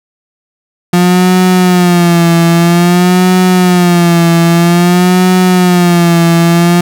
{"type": "tone with vibrato", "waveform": "35% pulse", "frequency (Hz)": 175.8, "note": "F3", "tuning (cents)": 12, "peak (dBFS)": -3, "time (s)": [0.93, 6.81], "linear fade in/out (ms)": 5, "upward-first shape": "sine", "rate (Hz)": 0.51, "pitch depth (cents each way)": 77, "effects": []}